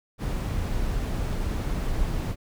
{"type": "noise", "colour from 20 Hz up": "brown", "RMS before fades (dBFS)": -27, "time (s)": [0.18, 2.36], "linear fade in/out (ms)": 50, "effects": []}